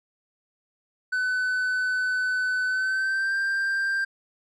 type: tone with pitch glide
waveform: triangle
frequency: 1506 to 1582.7 Hz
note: F#6 to G6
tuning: +30 to +16 cents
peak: -21 dBFS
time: 1.12-4.05 s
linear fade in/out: 10 ms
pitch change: +86 cents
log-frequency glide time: 2.66-3.36 s
effects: resampled to 24000 Hz